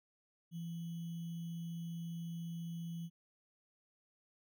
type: tone with sample-and-hold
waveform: sine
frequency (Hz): 167.7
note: E3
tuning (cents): +30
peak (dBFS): -40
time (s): 0.51-3.1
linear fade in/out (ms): 50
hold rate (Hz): 3150
effects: none